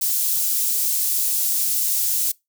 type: high-pass noise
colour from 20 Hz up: white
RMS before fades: -21 dBFS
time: 0.01-2.32 s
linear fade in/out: 10 ms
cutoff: 6800 Hz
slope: 12 dB/octave
effects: noise-tail reverb RT60 0.2 s tail -24 dB re dry